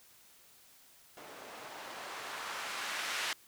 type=noise with low-pass filter sweep; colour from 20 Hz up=violet; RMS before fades=-41 dBFS; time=1.17-3.33 s; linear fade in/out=2 ms; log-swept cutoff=540 to 1900 Hz; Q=0.87; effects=white hiss -61 dBFS RMS until 3.47 s